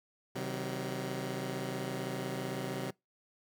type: chord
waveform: 15% pulse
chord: C diminished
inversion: none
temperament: just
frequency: 130.81 / 156.98 / 188.37 Hz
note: C3 / Eb3 / Gb3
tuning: 0 / +16 / +31 cents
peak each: -32 / -37 / -33 dBFS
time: 0.35-2.91 s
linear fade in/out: 10 ms
effects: noise-tail reverb RT60 0.2 s tail -25 dB re dry